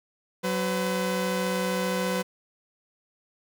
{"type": "tone pair together", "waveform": "sawtooth", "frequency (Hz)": [186.66, 505], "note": ["F#3", "B4"], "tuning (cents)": [15, 39], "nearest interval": "octave + perfect fourth", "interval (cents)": 1724, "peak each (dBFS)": -24, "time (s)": [0.43, 2.23], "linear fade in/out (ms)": 20, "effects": []}